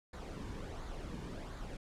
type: noise with flanger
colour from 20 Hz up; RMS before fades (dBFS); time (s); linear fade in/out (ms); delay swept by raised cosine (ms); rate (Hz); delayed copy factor
brown; -44; 0.13-1.77; 5; 0.35 to 1.55; 1.4; -0.5
effects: low-pass 9000 Hz 12 dB/octave